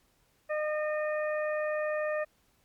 harmonic tone with a mistuned harmonic, 609 Hz, D#5, 37 cents flat, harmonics 1 / 2 / 3 / 4, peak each -29 / -39 / -37 / -45 dBFS, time 0.49-2.25 s, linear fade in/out 20 ms, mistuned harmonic 4, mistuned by +22 cents, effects pink hiss -69 dBFS RMS until 2.64 s + MP3 96 kbps

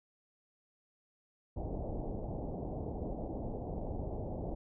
pink low-pass noise, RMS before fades -39 dBFS, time 1.56-4.55 s, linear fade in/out 10 ms, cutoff 780 Hz, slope 48 dB/octave, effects none

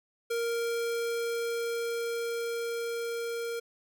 square tone with level ramp, 466.2 Hz, A#4, in tune, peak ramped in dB -29 to -33 dBFS, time 0.3-3.6 s, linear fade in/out 10 ms, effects none

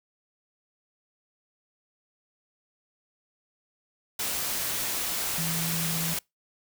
sine tone in noise, 164.81 Hz, E3, in tune, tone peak -31 dBFS, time 5.38-6.14 s, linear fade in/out 5 ms, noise white, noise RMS -30 dBFS, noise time 4.19-6.19 s, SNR -4 dB, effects noise-tail reverb RT60 0.2 s tail -26 dB re dry

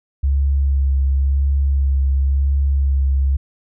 sine tone with vibrato, 68.6 Hz, C#2, 17 cents flat, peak -13 dBFS, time 0.23-3.37 s, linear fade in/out 10 ms, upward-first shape sine, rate 0.95 Hz, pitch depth 21 cents each way, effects none

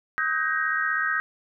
sine tone cluster, 1270 / 1532 / 1608 / 1876 Hz, D#6 / G6 / G6 / A#6, +35 / -40 / +44 / +11 cents, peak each -28 dBFS, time 0.18-1.2 s, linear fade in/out 0 ms, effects none

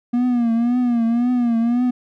triangle tone with vibrato, 238.6 Hz, A#3, 41 cents sharp, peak -13 dBFS, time 0.13-1.91 s, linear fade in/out 10 ms, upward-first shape triangle, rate 1.9 Hz, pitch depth 91 cents each way, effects none

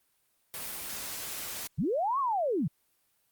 white noise, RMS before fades -38 dBFS, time 0.54-1.67 s, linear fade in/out 0 ms
sine linear two-way sweep, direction up then down, 120 to 1142 to 120 Hz, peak -26 dBFS, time 1.78-2.68 s, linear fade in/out 10 ms, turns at 2.19 s
effects white hiss -72 dBFS RMS until 3.31 s + Opus 32 kbps

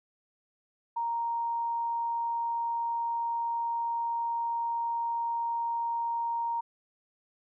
sine tone, 932.3 Hz, A#5, in tune, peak -28 dBFS, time 0.96-6.61 s, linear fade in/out 10 ms, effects none

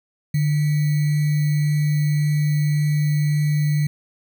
sine tone with sample-and-hold, 149.1 Hz, D3, 27 cents sharp, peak -16 dBFS, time 0.34-3.87 s, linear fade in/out 5 ms, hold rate 2100 Hz, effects none

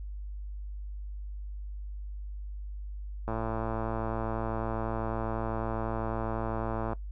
click train, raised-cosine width 1 ms, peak -19 dBFS, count 410, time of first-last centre 3.28-6.932 s, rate 112 Hz, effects noise-tail reverb RT60 0.1 s tail -18 dB re dry + added 50 Hz sine -36 dBFS peak until 7.11 s

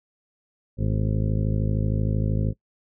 harmonic tone with a mistuned harmonic, 53 Hz, G#1, 36 cents sharp, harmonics 1 / 2 / 3 / 4 / 5 / 6 / 7 / 8 / 9 / 10, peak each -26 / -24 / -28 / -31 / -37 / -39 / -41 / -39 / -45 / -39 dBFS, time 0.77-2.54 s, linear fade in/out 50 ms, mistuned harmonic 5, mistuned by -58 cents, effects noise-tail reverb RT60 0.1 s tail -22 dB re dry

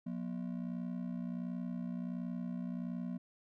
triangle ring-modulated tone, 210.1 Hz, G#3, 20 cents sharp, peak -32 dBFS, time 0.06-3.18 s, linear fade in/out 10 ms, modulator 30.7 Hz, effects none

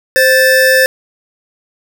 square tone pair together, 522 / 1757 Hz, C5 / A6, -4 / -3 cents, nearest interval octave + major sixth, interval 2101 cents, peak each -10 dBFS, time 0.16-0.86 s, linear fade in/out 0 ms, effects none

